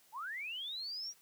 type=linear sweep; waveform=sine; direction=up; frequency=805 to 5810 Hz; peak=-39 dBFS; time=0.12-1.14 s; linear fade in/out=50 ms; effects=white hiss -66 dBFS RMS until 1.21 s + high-pass 100 Hz 12 dB/octave